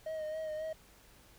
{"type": "tone with vibrato", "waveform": "triangle", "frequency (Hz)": 625, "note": "D#5", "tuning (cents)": 8, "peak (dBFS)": -34, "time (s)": [0.06, 0.73], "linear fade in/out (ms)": 5, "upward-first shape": "sine", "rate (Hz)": 3.7, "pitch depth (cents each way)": 32, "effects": ["added 50 Hz sine -66 dBFS peak until 1.38 s", "pink hiss -61 dBFS RMS until 1.38 s"]}